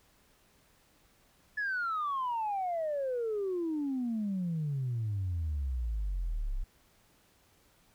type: exponential sweep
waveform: sine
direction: down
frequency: 1729 to 31 Hz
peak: -29 dBFS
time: 1.57-6.64 s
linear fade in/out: 10 ms
effects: tanh soft clip ceiling -27 dBFS + pink hiss -66 dBFS RMS until 7.94 s